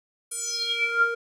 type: tone with band-pass filter sweep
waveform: square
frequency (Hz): 466.2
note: A#4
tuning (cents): 0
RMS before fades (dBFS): -26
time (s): 0.31-1.15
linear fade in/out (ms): 10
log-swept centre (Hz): 10000 to 960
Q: 8.5
effects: none